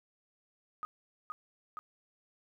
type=tone with echo; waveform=sine; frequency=1246 Hz; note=D#6; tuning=2 cents sharp; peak=-35 dBFS; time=0.83-0.85 s; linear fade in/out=0 ms; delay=470 ms; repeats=2; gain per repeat=-2 dB; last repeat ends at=1.79 s; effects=12-bit